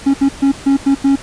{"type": "tone bursts at uneven times", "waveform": "triangle", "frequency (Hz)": 275.1, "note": "C#4", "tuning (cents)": -13, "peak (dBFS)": -6, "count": 6, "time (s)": [[0.06, 0.14], [0.21, 0.29], [0.42, 0.52], [0.66, 0.77], [0.86, 0.95], [1.04, 1.16]], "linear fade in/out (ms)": 10, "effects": ["pink hiss -33 dBFS RMS until 1.22 s", "resampled to 22050 Hz"]}